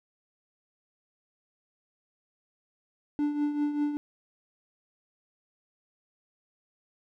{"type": "tone with tremolo", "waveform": "triangle", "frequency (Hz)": 293.7, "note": "D4", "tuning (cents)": 0, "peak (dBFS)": -21, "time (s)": [3.19, 3.97], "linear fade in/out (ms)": 0, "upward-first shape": "triangle", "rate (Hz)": 5.1, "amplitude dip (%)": 65, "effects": []}